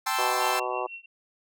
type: chord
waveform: sawtooth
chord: A minor seventh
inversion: third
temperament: equal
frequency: 784 / 880 / 1046.5 / 1318.5 Hz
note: G5 / A5 / C6 / E6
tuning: 0 / 0 / 0 / 0 cents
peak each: -27 dBFS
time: 0.06-0.6 s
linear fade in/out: 10 ms
type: harmonic tone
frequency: 125 Hz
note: B2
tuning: 21 cents sharp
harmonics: 3 / 4 / 5 / 6 / 7 / 8 / 9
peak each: -35 / -35 / -35 / -35 / -35 / -35 / -35 dBFS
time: 0.18-0.87 s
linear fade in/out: 10 ms
type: tone with tremolo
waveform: sine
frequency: 2724 Hz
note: F7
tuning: 44 cents flat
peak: -35 dBFS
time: 0.4-1.06 s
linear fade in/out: 5 ms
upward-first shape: triangle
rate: 6 Hz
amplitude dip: 100%
effects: none